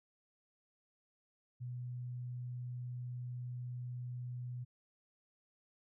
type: tone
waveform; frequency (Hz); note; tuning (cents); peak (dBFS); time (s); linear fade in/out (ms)
sine; 123.47; B2; 0; -40; 1.6-4.65; 20
effects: none